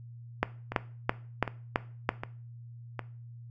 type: two click trains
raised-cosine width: 0.5 ms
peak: -9 / -19 dBFS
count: 6 / 4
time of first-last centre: 0.43-2.091 / 0.72-2.993 s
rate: 3.01 / 1.32 Hz
effects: noise-tail reverb RT60 0.4 s tail -17 dB re dry + added 118 Hz sine -44 dBFS peak until 3.5 s